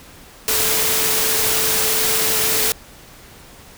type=tone in noise; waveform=sine; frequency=440 Hz; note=A4; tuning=in tune; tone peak=-28 dBFS; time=0.48-2.72 s; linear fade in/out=0 ms; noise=white; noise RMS=-18 dBFS; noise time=0.48-2.72 s; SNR=-13 dB; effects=pink hiss -43 dBFS RMS until 3.77 s

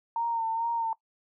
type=tone with vibrato; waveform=sine; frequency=916 Hz; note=A#5; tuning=31 cents flat; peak=-26 dBFS; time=0.16-0.93 s; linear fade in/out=2 ms; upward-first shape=sine; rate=2.3 Hz; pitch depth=35 cents each way; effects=noise-tail reverb RT60 0.1 s tail -20 dB re dry

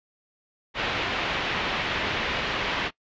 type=low-pass noise; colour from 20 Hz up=white; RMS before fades=-28 dBFS; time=0.74-2.91 s; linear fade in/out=50 ms; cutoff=3200 Hz; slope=24 dB/octave; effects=noise-tail reverb RT60 0.1 s tail -21 dB re dry + resampled to 16000 Hz

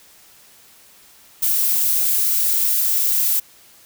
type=noise; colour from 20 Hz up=violet; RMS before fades=-18 dBFS; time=1.42-3.4 s; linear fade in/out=10 ms; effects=white hiss -49 dBFS RMS until 3.85 s

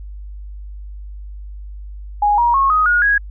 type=tone with pitch steps; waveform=sine; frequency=827 / 950 / 1091.2 / 1253.5 / 1439.9 / 1654 Hz; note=G#5 / A#5 / C#6 / D#6 / F#6 / G#6; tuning=-8 / +33 / -28 / +12 / -48 / -8 cents; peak=-11 dBFS; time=2.22-3.18 s; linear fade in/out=5 ms; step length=160 ms; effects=added 50 Hz sine -29 dBFS peak until 3.3 s

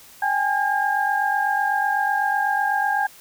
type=tone cluster; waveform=sine; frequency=791 / 839 / 1616 Hz; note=G5 / G#5 / G#6; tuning=+15 / +17 / -48 cents; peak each=-23 dBFS; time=0.22-3.07 s; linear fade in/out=5 ms; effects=white hiss -47 dBFS RMS until 3.2 s

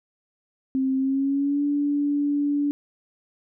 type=tone with pitch glide; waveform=sine; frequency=264.6 to 288.5 Hz; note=C4 to D4; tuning=+20 to -31 cents; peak=-20 dBFS; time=0.75-2.71 s; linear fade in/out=0 ms; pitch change=+149 cents; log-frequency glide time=0.97-1.63 s; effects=none

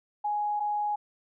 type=tone pair in turn; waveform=sine; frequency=833 / 833 Hz; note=G#5 / G#5; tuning=+5 / +5 cents; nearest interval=unison; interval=0 cents; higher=neither; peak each=-26 dBFS; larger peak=neither; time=0.24-0.6 / 0.6-0.96 s; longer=neither; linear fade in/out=10 ms; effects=none

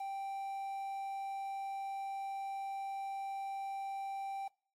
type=tone with quantisation; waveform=triangle; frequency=784 Hz; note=G5; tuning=in tune; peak=-36 dBFS; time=0-4.48 s; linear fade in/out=5 ms; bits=10; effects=noise-tail reverb RT60 0.4 s tail -23 dB re dry + AAC 48 kbps

